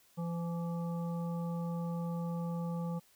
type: harmonic tone with a mistuned harmonic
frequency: 170 Hz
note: F3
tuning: 46 cents flat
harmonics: 1 / 3 / 5 / 7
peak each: -34 / -44 / -48 / -51 dBFS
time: 0.17-3 s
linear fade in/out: 20 ms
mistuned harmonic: 7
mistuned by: -39 cents
effects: white hiss -66 dBFS RMS until 3.15 s